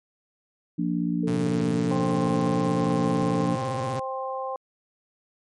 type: chord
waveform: sine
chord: Bb major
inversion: second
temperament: just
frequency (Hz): 174.81 / 233.1 / 291.4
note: F3 / Bb3 / D4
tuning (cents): +2 / 0 / -13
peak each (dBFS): -26 / -29 / -27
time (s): 0.78-3.56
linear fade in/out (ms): 10
type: tone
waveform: sine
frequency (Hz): 444.6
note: A4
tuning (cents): +18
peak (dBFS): -30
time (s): 1.23-3.46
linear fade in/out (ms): 5
type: tone with vibrato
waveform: sawtooth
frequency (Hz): 124.9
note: B2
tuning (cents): +20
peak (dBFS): -25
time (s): 1.27-4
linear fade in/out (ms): 10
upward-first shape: square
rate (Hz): 16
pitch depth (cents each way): 140
type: harmonic tone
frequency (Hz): 263.2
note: C4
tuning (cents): +10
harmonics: 2 / 3 / 4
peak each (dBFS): -31 / -33 / -33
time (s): 1.91-4.56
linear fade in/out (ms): 2
effects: MP3 48 kbps